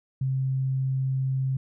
sine tone, 132.6 Hz, C3, 23 cents sharp, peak -23 dBFS, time 0.21-1.57 s, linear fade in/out 5 ms, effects none

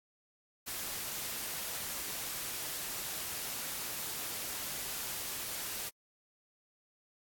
white noise, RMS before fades -39 dBFS, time 0.66-5.9 s, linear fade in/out 20 ms, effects AAC 64 kbps

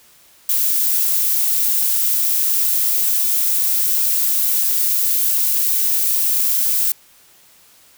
violet noise, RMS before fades -17 dBFS, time 0.49-6.92 s, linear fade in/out 2 ms, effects white hiss -50 dBFS RMS until 7.97 s

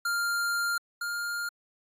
square tone pair in turn, 1396.9 / 1406.6 Hz, F6 / F6, 0 / +12 cents, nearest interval unison, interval 12 cents, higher second, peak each -27 / -31 dBFS, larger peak first, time 0.05-0.78 / 1.01-1.49 s, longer first, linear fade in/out 5 ms, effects AAC 64 kbps

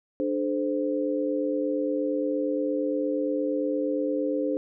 sine tone cluster, 295.9 / 430.4 / 519 Hz, D4 / A4 / C5, +13 / -38 / -14 cents, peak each -27 / -31 / -28 dBFS, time 0.2-4.57 s, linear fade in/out 0 ms, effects none

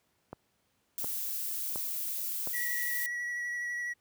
click train, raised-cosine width 1 ms, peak -26 dBFS, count 4, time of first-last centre 0.33-2.473 s, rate 1.4 Hz
violet noise, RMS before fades -35 dBFS, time 0.98-3.06 s, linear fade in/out 0 ms
triangle tone with vibrato, 1932 Hz, B6, 39 cents flat, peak -31 dBFS, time 2.53-3.94 s, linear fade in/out 20 ms, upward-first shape sine, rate 12 Hz, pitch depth 16 cents each way
effects pink hiss -74 dBFS RMS until 4 s + high-pass 80 Hz 12 dB/octave

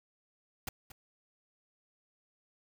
pink noise with echo, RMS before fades -37 dBFS, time 0.67-0.69 s, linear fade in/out 5 ms, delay 230 ms, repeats 1, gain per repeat -13 dB, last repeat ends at 0.92 s, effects none

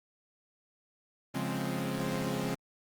sawtooth chord, Db major seventh, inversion none, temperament equal, 138.59 / 174.61 / 207.7 / 261.6 Hz, Db3 / F3 / Ab3 / C4, 0 / 0 / 0 / 0 cents, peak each -33 dBFS, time 1.34-2.55 s, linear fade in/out 10 ms, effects Opus 24 kbps

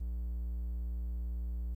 triangle tone, 58.9 Hz, A#1, 19 cents sharp, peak -32 dBFS, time 0-1.75 s, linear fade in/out 10 ms, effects 12-bit

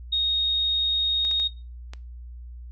sine tone, 3729 Hz, A#7, in tune, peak -20 dBFS, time 0.12-1.48 s, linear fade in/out 10 ms
clicks, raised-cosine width 0.2 ms, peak -22 dBFS, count 4, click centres 1.25 / 1.313 / 1.399 / 1.935 s
effects noise-tail reverb RT60 0.3 s tail -20 dB re dry + added 60 Hz sine -37 dBFS peak until 2.71 s

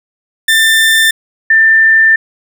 30% pulse / sine tone pair in turn, 1786 / 1786 Hz, A6 / A6, +25 / +25 cents, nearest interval unison, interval 0 cents, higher neither, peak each -4 dBFS, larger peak neither, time 0.48-1.11 / 1.5-2.16 s, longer second, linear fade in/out 5 ms, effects none

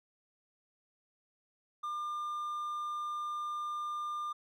triangle tone, 1200 Hz, D6, 37 cents sharp, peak -33 dBFS, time 1.83-4.33 s, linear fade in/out 10 ms, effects none

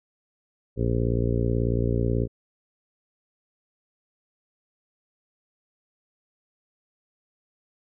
harmonic tone, 58.27 Hz, A#1, in tune, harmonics 1 / 2 / 3 / 4 / 5 / 6 / 7 / 8 / 9, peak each -27 / -25 / -33 / -31 / -33 / -35 / -30 / -35 / -36 dBFS, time 0.76-2.28 s, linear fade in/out 50 ms, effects none

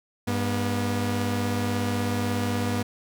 sawtooth tone pair together, 100 / 241.8 Hz, G2 / B3, +35 / -36 cents, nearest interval octave + minor third, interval 1529 cents, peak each -23 dBFS, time 0.27-2.83 s, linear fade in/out 10 ms, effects none

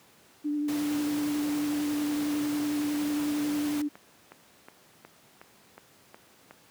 sine tone with vibrato, 295 Hz, D4, 8 cents sharp, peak -26 dBFS, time 0.44-3.89 s, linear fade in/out 20 ms, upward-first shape triangle, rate 11 Hz, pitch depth 24 cents each way
pink noise, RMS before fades -38 dBFS, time 0.68-3.82 s, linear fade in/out 5 ms
click train, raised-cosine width 0.5 ms, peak -30 dBFS, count 9, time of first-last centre 3.59-6.51 s, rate 2.74 Hz
effects pink hiss -58 dBFS RMS until 6.7 s + high-pass 150 Hz 12 dB/octave

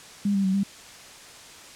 sine tone with pitch steps, 202.3 / 196.3 / 189.4 / 197.9 Hz, G#3 / G3 / F#3 / G3, -45 / +3 / +41 / +17 cents, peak -20 dBFS, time 0.25-0.634 s, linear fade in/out 5 ms, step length 96 ms, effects white hiss -45 dBFS RMS until 1.75 s + low-pass 8000 Hz 12 dB/octave

